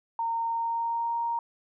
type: tone with pitch glide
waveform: sine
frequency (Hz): 919 to 932.9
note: A#5 to A#5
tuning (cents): -25 to +1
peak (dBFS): -26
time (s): 0.19-1.39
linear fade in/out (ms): 2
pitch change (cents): +26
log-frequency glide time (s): 0.45-1.18
effects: none